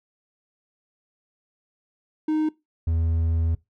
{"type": "tone pair in turn", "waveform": "triangle", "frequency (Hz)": [310, 82.11], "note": ["D#4", "E2"], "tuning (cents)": [-6, -6], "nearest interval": "octave + major seventh", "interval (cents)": 2300, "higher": "first", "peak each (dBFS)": -18, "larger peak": "neither", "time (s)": [[2.28, 2.49], [2.87, 3.55]], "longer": "second", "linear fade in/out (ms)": 5, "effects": ["noise-tail reverb RT60 0.2 s tail -21 dB re dry"]}